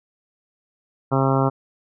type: harmonic tone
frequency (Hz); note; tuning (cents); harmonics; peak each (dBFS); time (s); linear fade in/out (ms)
134.6; C3; +49; 1 / 2 / 3 / 4 / 5 / 6 / 7 / 8 / 9 / 10; -20 / -23 / -25 / -26 / -27 / -28 / -28 / -29 / -30 / -30; 1.11-1.5; 20
effects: none